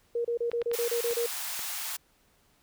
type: tone bursts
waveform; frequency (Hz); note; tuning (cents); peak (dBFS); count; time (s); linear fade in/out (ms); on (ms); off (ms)
sine; 471.5; A#4; +20; -26; 9; 0.15-1.263; 5; 97; 30
type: clicks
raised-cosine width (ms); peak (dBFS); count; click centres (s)
0.3; -23; 5; 0.516 / 0.617 / 0.715 / 1.11 / 1.593
type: high-pass noise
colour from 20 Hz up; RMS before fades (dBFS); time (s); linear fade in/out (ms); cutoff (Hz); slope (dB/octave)
white; -35; 0.73-1.97; 10; 680; 48
effects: pink hiss -66 dBFS RMS until 2.62 s